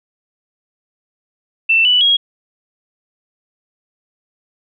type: tone with pitch steps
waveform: sine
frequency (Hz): 2674 / 2967 / 3292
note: E7 / F#7 / G#7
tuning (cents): +24 / +4 / -16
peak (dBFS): -9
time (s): 1.69-2.17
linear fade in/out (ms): 10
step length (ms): 160
effects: none